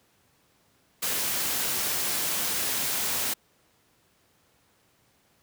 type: noise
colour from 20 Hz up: white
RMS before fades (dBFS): -28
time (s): 1.02-3.34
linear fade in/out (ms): 10
effects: pink hiss -65 dBFS RMS until 5.42 s + high-pass 80 Hz 12 dB/octave